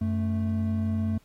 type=tone pair together; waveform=triangle; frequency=93.03 / 220 Hz; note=F#2 / A3; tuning=+10 / 0 cents; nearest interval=octave + minor third; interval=1490 cents; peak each=-25 dBFS; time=0.01-1.18 s; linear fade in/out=5 ms; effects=pink hiss -64 dBFS RMS until 1.24 s + AAC 48 kbps